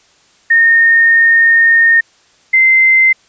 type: tone pair in turn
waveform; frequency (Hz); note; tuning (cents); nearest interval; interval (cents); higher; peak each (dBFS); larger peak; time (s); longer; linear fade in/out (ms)
sine; 1836 / 2075; A#6 / C7; -27 / -15; major second; 212; second; -5; neither; 0.5-2.01 / 2.53-3.13; first; 10
effects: white hiss -50 dBFS RMS until 3.28 s + resampled to 16000 Hz